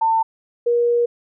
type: tone pair in turn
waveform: sine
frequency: 897 / 476.1 Hz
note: A5 / A#4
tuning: +33 / +37 cents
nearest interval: major seventh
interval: 1096 cents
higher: first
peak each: -14 dBFS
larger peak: neither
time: 0.01-0.23 / 0.66-1.06 s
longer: second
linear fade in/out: 10 ms
effects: none